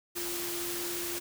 sine tone in noise, 347.2 Hz, F4, 10 cents flat, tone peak -38 dBFS, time 0.15-1.2 s, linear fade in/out 20 ms, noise white, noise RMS -36 dBFS, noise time 0.15-1.2 s, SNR -5 dB, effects none

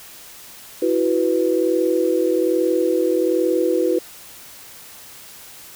sine chord, E suspended second, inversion none, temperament just, 329.6 / 370.8 / 494.4 Hz, E4 / F#4 / B4, 0 / +4 / +2 cents, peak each -20 dBFS, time 0.82-3.99 s, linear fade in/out 5 ms, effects white hiss -41 dBFS RMS until 5.75 s

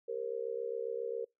sine tone with amplitude modulation, 466.2 Hz, A#4, in tune, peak -30 dBFS, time 0.08-1.25 s, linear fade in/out 10 ms, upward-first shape sine, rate 67.4 Hz, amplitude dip 95%, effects noise-tail reverb RT60 0.2 s tail -26 dB re dry

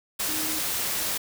sine tone in noise, 311.1 Hz, D#4, in tune, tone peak -35 dBFS, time 0.28-0.59 s, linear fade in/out 10 ms, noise white, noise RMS -28 dBFS, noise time 0.19-1.18 s, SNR -10 dB, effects none

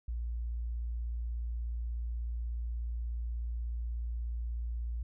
sine tone, 58.27 Hz, A#1, in tune, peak -33 dBFS, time 0.08-5.03 s, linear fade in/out 5 ms, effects none

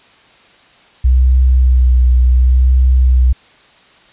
sine tone with vibrato, 63 Hz, B1, 35 cents sharp, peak -6 dBFS, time 1.04-3.33 s, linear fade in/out 10 ms, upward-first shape sine, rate 0.7 Hz, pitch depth 27 cents each way, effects white hiss -46 dBFS RMS until 4.12 s + resampled to 8000 Hz

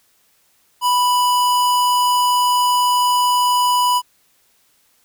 square tone, 987.8 Hz, B5, in tune, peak -14 dBFS, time 0.81-4.02 s, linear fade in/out 50 ms, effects white hiss -59 dBFS RMS until 5.04 s

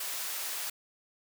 white high-pass noise, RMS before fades -36 dBFS, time 0-0.7 s, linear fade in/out 5 ms, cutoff 590 Hz, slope 12 dB/octave, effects none

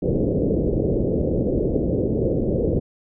white low-pass noise, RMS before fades -21 dBFS, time 0.02-2.8 s, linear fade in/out 10 ms, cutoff 520 Hz, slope 48 dB/octave, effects none

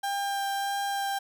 35% pulse tone with vibrato, 796 Hz, G5, 26 cents sharp, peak -26 dBFS, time 0.03-1.19 s, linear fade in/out 10 ms, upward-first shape sine, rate 1.6 Hz, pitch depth 9 cents each way, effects none

